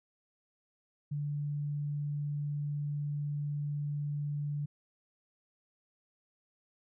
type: tone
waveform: sine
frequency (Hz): 146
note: D3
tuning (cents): -10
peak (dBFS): -32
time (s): 1.11-4.66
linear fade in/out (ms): 10
effects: none